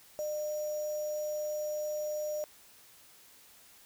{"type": "tone with sample-and-hold", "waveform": "sine", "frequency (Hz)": 603, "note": "D5", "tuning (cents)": 46, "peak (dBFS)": -32, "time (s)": [0.19, 2.44], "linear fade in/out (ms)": 0, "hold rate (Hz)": 6300, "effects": ["white hiss -58 dBFS RMS until 3.85 s"]}